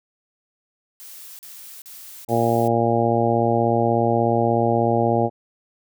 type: noise bursts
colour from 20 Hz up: blue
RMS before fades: -40 dBFS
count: 4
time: 1-2.677 s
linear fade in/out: 0 ms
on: 390 ms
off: 39 ms
type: harmonic tone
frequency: 116.54 Hz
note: A#2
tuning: in tune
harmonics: 1 / 2 / 3 / 4 / 5 / 6 / 7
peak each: -24 / -24 / -24 / -24 / -24 / -24 / -24 dBFS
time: 2.28-5.3 s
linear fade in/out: 50 ms
effects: none